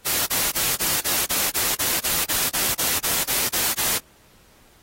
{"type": "noise bursts", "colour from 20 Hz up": "white", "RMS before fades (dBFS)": -22, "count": 16, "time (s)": [0.05, 3.99], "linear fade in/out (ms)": 20, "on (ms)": 220, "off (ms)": 28, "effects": ["pink hiss -55 dBFS RMS until 4.82 s", "AAC 48 kbps"]}